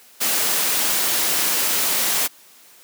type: noise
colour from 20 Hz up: white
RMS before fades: -20 dBFS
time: 0.2-2.28 s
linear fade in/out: 20 ms
effects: white hiss -49 dBFS RMS until 2.83 s + high-pass 200 Hz 12 dB/octave